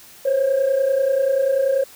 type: tone pair together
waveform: sine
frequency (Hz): 514.7 / 545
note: C5 / C#5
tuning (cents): -29 / -29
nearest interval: minor second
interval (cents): 100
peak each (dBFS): -20 / -15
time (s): 0.25-1.84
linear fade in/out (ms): 10
effects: tanh soft clip ceiling -12 dBFS + white hiss -45 dBFS RMS until 1.95 s